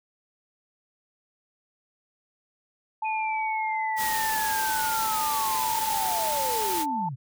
sine tone with pitch glide, 875 to 883.6 Hz, A5 to A5, -10 to +7 cents, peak -26 dBFS, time 3.02-7.09 s, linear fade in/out 5 ms, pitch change +17 cents, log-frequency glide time 3.49-6.59 s
sine linear sweep, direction down, 2489 to 116.54 Hz, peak -31 dBFS, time 3.04-7.16 s, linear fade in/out 20 ms
white noise, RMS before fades -31 dBFS, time 3.96-6.86 s, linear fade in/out 50 ms
effects none

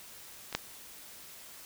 clicks, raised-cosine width 0.2 ms, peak -23 / -11 dBFS, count 2, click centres 0.527 / 0.55 s, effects white hiss -50 dBFS RMS until 1.65 s

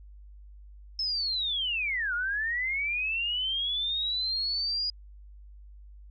sine linear two-way sweep, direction down then up, 5274 to 1396.9 to 4915 Hz, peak -27 dBFS, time 0.99-4.9 s, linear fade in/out 2 ms, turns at 2.14 s, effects added 50 Hz sine -46 dBFS peak until 6.1 s

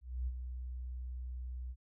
sine tone with ADSR envelope, 62.3 Hz, B1, 16 cents sharp, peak -32 dBFS, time 0.01-1.76 s, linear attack 260 ms, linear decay 44 ms, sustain -7 dB, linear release 55 ms, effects none

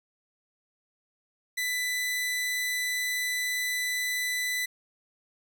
sawtooth tone, 1993 Hz, B6, 15 cents sharp, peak -24 dBFS, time 1.57-4.66 s, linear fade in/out 10 ms, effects none

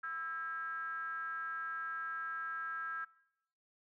triangle ring-modulated tone, 150 Hz, D3, 37 cents sharp, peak -33 dBFS, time 0.03-3.05 s, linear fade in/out 10 ms, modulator 1470 Hz, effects noise-tail reverb RT60 0.8 s tail -22 dB re dry

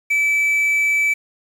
triangle tone, 2308 Hz, D7, 31 cents flat, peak -13 dBFS, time 0.1-1.14 s, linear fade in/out 10 ms, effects 7-bit

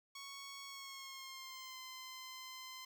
10% pulse tone with pitch glide, 1108.7 to 1034.5 Hz, C#6 to C6, 0 to -20 cents, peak -40 dBFS, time 0.15-2.85 s, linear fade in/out 5 ms, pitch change -120 cents, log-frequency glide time 0.66-1.78 s, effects none

